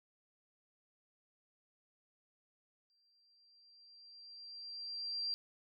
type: tone with exponential growth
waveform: sine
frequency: 4727 Hz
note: D8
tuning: 10 cents sharp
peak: -34 dBFS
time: 2.9-5.34 s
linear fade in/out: 0 ms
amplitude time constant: 530 ms
effects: none